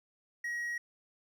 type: tone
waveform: triangle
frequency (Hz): 1900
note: A#6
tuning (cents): +33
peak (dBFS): -32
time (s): 0.44-0.78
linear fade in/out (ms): 5
effects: none